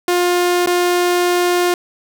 sawtooth tone with dropouts, 354.3 Hz, F4, 25 cents sharp, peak -9 dBFS, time 0.08-1.74 s, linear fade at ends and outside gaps 2 ms, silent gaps 0.661-0.672 s, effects none

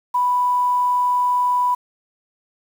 sine tone with quantisation, 987.8 Hz, B5, in tune, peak -15 dBFS, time 0.14-1.75 s, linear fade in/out 10 ms, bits 7, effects none

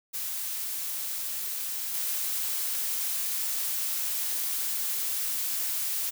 blue noise with level steps, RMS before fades -33 / -30 dBFS, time 0.13-6.11 s, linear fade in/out 20 ms, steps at 1.94 s, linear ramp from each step 2 ms, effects none

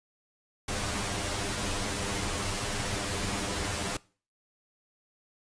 pink noise with comb filter, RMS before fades -32 dBFS, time 0.68-3.97 s, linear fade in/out 5 ms, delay 10 ms, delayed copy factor +1, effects noise-tail reverb RT60 0.4 s tail -22 dB re dry + resampled to 22050 Hz

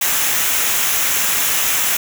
white noise with comb filter, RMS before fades -17 dBFS, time 0.01-1.97 s, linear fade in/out 5 ms, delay 0.22 ms, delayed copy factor -0.5, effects none

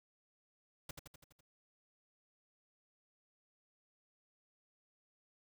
pink noise with echo, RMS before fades -44 dBFS, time 0.89-0.91 s, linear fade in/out 5 ms, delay 83 ms, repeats 6, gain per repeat -4 dB, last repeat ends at 1.408 s, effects none

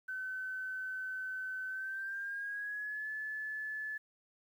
sine tone with pitch glide, 1522 to 1728.2 Hz, F#6 to A6, +48 to -32 cents, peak -37 dBFS, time 0.08-3.98 s, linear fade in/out 10 ms, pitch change +220 cents, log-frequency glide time 1.68-3.08 s, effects 11-bit

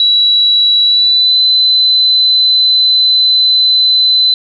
sine tone with pitch glide, 3915 to 4030 Hz, B7 to B7, -16 to +34 cents, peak -6 dBFS, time 0-4.34 s, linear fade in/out 2 ms, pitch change +50 cents, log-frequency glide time 0.84-1.4 s, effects none

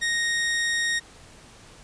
sawtooth tone, 1864.7 Hz, A#6, in tune, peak -19 dBFS, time 0.01-1 s, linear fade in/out 20 ms, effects pink hiss -49 dBFS RMS until 1.83 s + resampled to 22050 Hz

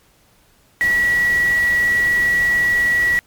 sine tone in noise, 1934 Hz, B6, 37 cents flat, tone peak -13 dBFS, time 0.81-3.19 s, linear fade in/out 0 ms, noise pink, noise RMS -31 dBFS, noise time 0.81-3.19 s, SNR +15 dB, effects pink hiss -55 dBFS RMS until 3.26 s + MP3 96 kbps

